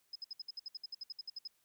sine tone bursts, 5080 Hz, D#8, 35 cents sharp, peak -40 dBFS, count 16, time 0.13-1.476 s, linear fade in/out 5 ms, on 26 ms, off 62 ms, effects white hiss -75 dBFS RMS until 1.64 s

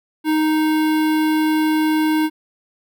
square tone with notch filter, 311.1 Hz, D#4, in tune, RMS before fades -17 dBFS, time 0.24-2.3 s, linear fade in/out 50 ms, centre 6600 Hz, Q 0.82, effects none

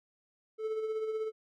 triangle tone with tremolo, 437.5 Hz, A4, 10 cents flat, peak -28 dBFS, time 0.58-1.32 s, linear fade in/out 50 ms, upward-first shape sine, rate 16 Hz, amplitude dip 45%, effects none

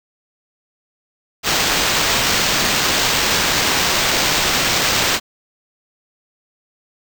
white noise with sample-and-hold, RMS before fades -17 dBFS, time 1.43-5.2 s, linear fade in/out 50 ms, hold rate 11025 Hz, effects none

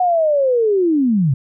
sine linear sweep, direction down, 740 to 123.2 Hz, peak -12 dBFS, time 0-1.34 s, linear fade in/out 5 ms, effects none

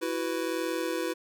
square chord, E suspended second, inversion none, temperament just, 329.6 / 370.8 / 494.4 Hz, E4 / F#4 / B4, 0 / +4 / +2 cents, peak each -33 / -35 / -34 dBFS, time 0.01-1.14 s, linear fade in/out 20 ms, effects none

